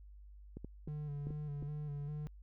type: clicks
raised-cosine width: 3 ms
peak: -32 dBFS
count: 6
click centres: 0.57 / 0.646 / 0.876 / 1.27 / 1.306 / 1.626 s
type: tone with vibrato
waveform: triangle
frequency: 146.83 Hz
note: D3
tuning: in tune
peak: -37 dBFS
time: 0.88-2.27 s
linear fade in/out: 0 ms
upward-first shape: square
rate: 2.5 Hz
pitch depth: 36 cents each way
effects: added 50 Hz sine -52 dBFS peak until 2.42 s